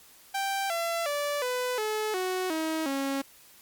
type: tone with pitch steps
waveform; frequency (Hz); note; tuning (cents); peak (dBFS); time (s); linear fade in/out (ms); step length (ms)
sawtooth; 784 / 674.7 / 580.6 / 499.6 / 430 / 370 / 318.4 / 274; G5 / E5 / D5 / B4 / A4 / F#4 / D#4 / C#4; 0 / +40 / -20 / +20 / -40 / 0 / +40 / -20; -24; 0.34-3.22; 10; 360
effects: white hiss -55 dBFS RMS until 3.61 s + Opus 48 kbps